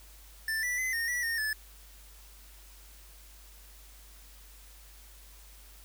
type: tone with pitch steps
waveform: square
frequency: 1774 / 1967 / 2035 / 1842 / 1948 / 1838 / 1734 Hz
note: A6 / B6 / C7 / A#6 / B6 / A#6 / A6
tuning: +14 / -7 / -49 / -21 / -24 / -25 / -26 cents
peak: -30 dBFS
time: 0.48-1.53 s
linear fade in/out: 2 ms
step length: 150 ms
effects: added 50 Hz sine -52 dBFS peak until 5.84 s + white hiss -56 dBFS RMS until 5.84 s